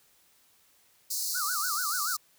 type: high-pass noise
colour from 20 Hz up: pink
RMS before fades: -32 dBFS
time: 1.1-2.17 s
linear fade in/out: 10 ms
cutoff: 4200 Hz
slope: 96 dB/octave
type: tone with vibrato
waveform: sine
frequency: 1318 Hz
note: E6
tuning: 1 cent flat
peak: -31 dBFS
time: 1.34-2.17 s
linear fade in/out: 20 ms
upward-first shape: sine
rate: 6.9 Hz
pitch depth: 220 cents each way
effects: white hiss -64 dBFS RMS until 2.38 s